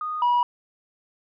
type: tone pair in turn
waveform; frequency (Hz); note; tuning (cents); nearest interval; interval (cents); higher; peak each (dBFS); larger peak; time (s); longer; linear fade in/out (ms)
sine; 1236 / 969.5; D#6 / B5; -12 / -32; major third; 420; first; -26 / -15; second; 0.01-0.22 / 0.22-0.43; neither; 2
effects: tanh soft clip ceiling -16 dBFS